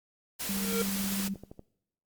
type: noise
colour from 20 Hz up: white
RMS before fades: -35 dBFS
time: 0.39-1.29 s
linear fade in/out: 20 ms
type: tone with exponential growth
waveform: square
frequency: 460 Hz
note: A#4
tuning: 23 cents flat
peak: -26 dBFS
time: 0.42-0.82 s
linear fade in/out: 2 ms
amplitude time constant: 86 ms
type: tone with tremolo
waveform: sine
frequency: 196 Hz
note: G3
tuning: in tune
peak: -30 dBFS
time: 0.49-1.34 s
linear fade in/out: 2 ms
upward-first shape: sine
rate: 16 Hz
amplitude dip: 35%
type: click train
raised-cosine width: 2 ms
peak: -31 dBFS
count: 14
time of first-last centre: 0.57-1.594 s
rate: 12.7 Hz
effects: noise-tail reverb RT60 0.8 s tail -22 dB re dry + Opus 48 kbps